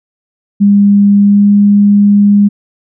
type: tone with pitch glide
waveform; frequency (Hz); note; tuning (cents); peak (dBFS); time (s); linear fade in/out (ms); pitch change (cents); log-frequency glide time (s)
sine; 202.1 to 203.7; G#3 to G#3; -47 to -33; -3; 0.6-2.49; 20; +14; 1.19-1.49
effects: none